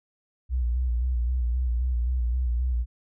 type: tone with vibrato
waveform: sine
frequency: 61.1 Hz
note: B1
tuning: 18 cents flat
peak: -22 dBFS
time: 0.49-2.86 s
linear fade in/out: 50 ms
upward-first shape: square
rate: 3.8 Hz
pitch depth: 54 cents each way
effects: none